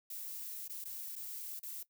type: noise with dropouts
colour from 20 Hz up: violet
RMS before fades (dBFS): -44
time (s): 0.1-1.83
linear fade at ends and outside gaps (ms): 5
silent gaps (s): 0.679-0.695 / 0.842-0.853 / 1.156-1.161 / 1.594-1.63
effects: noise-tail reverb RT60 0.1 s tail -17 dB re dry